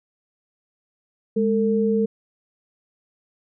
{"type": "tone pair together", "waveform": "sine", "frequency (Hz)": [208, 450.3], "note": ["G#3", "A4"], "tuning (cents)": [3, 40], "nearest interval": "octave + minor second", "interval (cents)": 1337, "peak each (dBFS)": -20, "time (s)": [1.36, 2.06], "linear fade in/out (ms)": 10, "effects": []}